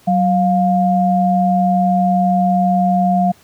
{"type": "tone pair together", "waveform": "sine", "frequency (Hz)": [187.27, 705], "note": ["F#3", "F5"], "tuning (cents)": [21, 16], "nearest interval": "octave + major seventh", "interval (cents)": 2295, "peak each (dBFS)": -14, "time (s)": [0.07, 3.32], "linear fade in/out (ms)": 10, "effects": ["pink hiss -49 dBFS RMS until 3.43 s", "high-pass 60 Hz 12 dB/octave"]}